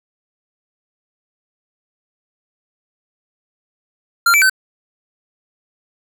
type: tone with pitch steps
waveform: square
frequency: 1386 / 2322 / 1531 Hz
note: F6 / D7 / G6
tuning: -14 / -20 / -41 cents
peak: -10 dBFS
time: 4.26-4.497 s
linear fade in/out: 5 ms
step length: 79 ms
effects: none